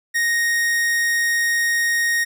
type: tone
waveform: 45% pulse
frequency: 1864.7 Hz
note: A#6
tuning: in tune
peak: -17 dBFS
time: 0.14-2.25 s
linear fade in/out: 20 ms
effects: none